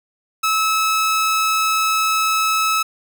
sawtooth tone, 1298 Hz, E6, 27 cents flat, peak -12 dBFS, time 0.43-2.83 s, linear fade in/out 10 ms, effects none

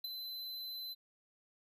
square tone with ADSR envelope, 4043 Hz, B7, 40 cents sharp, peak -36 dBFS, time 0.04-0.95 s, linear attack 6 ms, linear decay 15 ms, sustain -6 dB, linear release 29 ms, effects none

